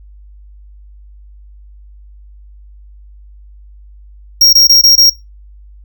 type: tone bursts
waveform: square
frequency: 5588 Hz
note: F8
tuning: in tune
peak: -4 dBFS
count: 5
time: 4.41-5.098 s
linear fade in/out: 5 ms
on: 120 ms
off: 22 ms
effects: noise-tail reverb RT60 0.2 s tail -19 dB re dry + added 50 Hz sine -35 dBFS peak until 5.84 s